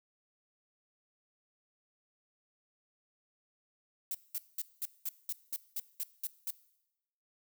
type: noise bursts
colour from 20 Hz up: violet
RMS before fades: -36 dBFS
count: 11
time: 4.11-6.506 s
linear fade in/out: 2 ms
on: 36 ms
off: 200 ms
effects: noise-tail reverb RT60 0.9 s tail -19 dB re dry